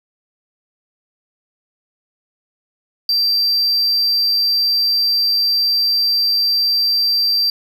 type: tone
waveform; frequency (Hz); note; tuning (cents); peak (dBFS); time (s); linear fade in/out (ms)
triangle; 4699; D8; 0; -12; 3.09-7.5; 2
effects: none